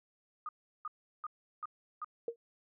sine tone bursts, 1230 Hz, D#6, 20 cents flat, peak -37 dBFS, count 5, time 0.46-2.045 s, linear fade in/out 2 ms, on 29 ms, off 360 ms
sine tone with exponential decay, 466.2 Hz, A#4, in tune, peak -29 dBFS, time 2.28-2.36 s, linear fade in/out 2 ms, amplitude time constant 17 ms
effects none

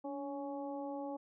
harmonic tone with a mistuned harmonic, 278.7 Hz, C#4, 9 cents sharp, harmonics 1 / 2 / 3 / 4, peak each -42 / -43 / -45 / -56 dBFS, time 0.04-1.17 s, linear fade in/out 10 ms, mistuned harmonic 1, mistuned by +46 cents, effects none

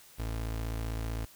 30% pulse tone, 55.6 Hz, A1, 19 cents sharp, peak -30 dBFS, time 0.18-1.26 s, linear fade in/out 20 ms, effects white hiss -56 dBFS RMS until 1.35 s

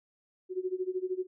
sine tone with tremolo, 370 Hz, F#4, in tune, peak -27 dBFS, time 0.49-1.27 s, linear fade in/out 50 ms, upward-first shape sine, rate 13 Hz, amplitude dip 90%, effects none

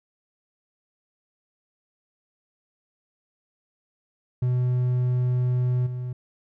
triangle tone with level steps, 124.9 Hz, B2, 20 cents sharp, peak -18 / -26 dBFS, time 4.42-6.13 s, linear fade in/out 5 ms, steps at 5.86 s, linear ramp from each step 10 ms, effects none

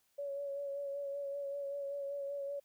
sine tone with vibrato, 562 Hz, C#5, 24 cents sharp, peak -37 dBFS, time 0.18-2.6 s, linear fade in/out 10 ms, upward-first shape sine, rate 5.2 Hz, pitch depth 25 cents each way, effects white hiss -75 dBFS RMS until 2.64 s

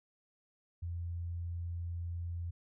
sine tone, 85.8 Hz, F2, 30 cents flat, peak -36 dBFS, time 0.82-2.51 s, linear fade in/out 10 ms, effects none

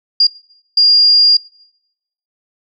sine tone bursts at uneven times, 4818 Hz, D8, 43 cents sharp, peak -6 dBFS, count 2, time 0.2-0.27 / 0.77-1.37 s, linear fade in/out 5 ms, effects noise-tail reverb RT60 0.9 s tail -25 dB re dry

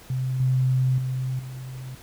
sine tone with level steps, 129.3 Hz, C3, 20 cents flat, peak -23 / -18 / -24 / -33 dBFS, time 0.1-1.95 s, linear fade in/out 2 ms, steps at 0.4 / 0.98 / 1.39 s, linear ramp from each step 2 ms, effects pink hiss -48 dBFS RMS until 2.02 s

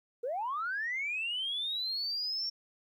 sine linear sweep, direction up, 448.1 to 5520 Hz, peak -31 dBFS, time 0.23-2.5 s, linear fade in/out 10 ms, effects tanh soft clip ceiling -27 dBFS + 12-bit

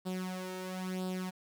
sawtooth tone with flanger, 185 Hz, F#3, in tune, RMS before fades -38 dBFS, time 0.05-1.31 s, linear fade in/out 20 ms, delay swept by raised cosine 0.23 to 2.23 ms, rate 1 Hz, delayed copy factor +0.7, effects 10-bit

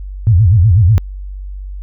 sine tone with vibrato, 97.6 Hz, G2, 7 cents flat, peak -5 dBFS, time 0.27-0.98 s, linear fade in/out 0 ms, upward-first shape sine, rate 8.1 Hz, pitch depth 300 cents each way, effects added 48 Hz sine -23 dBFS peak until 1.82 s

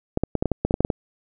clicks, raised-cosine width 2 ms, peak -7 dBFS, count 12, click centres 0.174 / 0.236 / 0.353 / 0.425 / 0.457 / 0.517 / 0.65 / 0.709 / 0.741 / 0.806 / 0.849 / 0.902 s, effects none

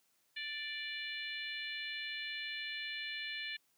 harmonic tone, 587.3 Hz, D5, in tune, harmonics 3 / 4 / 5 / 6 / 7, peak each -44 / -44 / -46 / -47 / -49 dBFS, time 0.36-3.57 s, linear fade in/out 10 ms, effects white hiss -75 dBFS RMS until 3.77 s + high-pass 80 Hz 12 dB/octave

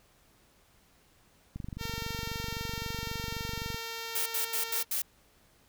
click train, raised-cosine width 5 ms, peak -26 dBFS, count 53, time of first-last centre 1.56-3.745 s, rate 23.8 Hz
5% pulse tone, 456.8 Hz, A#4, 35 cents flat, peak -25 dBFS, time 1.78-4.85 s, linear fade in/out 50 ms
blue noise bursts, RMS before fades -31 dBFS, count 5, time 4.15-5.02 s, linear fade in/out 5 ms, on 110 ms, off 80 ms
effects pink hiss -64 dBFS RMS until 5.68 s

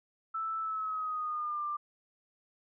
sine tone with pitch glide, 1318.5 to 1188.3 Hz, E6 to D6, 0 to +20 cents, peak -32 dBFS, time 0.34-1.77 s, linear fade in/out 10 ms, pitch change -180 cents, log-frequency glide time 0.6-1.65 s, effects none

